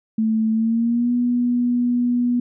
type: tone with pitch glide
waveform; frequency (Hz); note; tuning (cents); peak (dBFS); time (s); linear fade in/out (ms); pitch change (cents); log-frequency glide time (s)
sine; 220.6 to 243.4; A3 to B3; +5 to -25; -16; 0.18-2.4; 5; +170; 0.52-1.12
effects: none